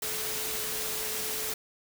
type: tone in noise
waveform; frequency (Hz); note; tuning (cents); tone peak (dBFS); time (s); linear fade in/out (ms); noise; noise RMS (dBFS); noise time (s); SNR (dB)
sine; 434.6; A4; -21; -42; 0.02-1.54; 5; white; -33; 0.02-1.54; -12
effects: none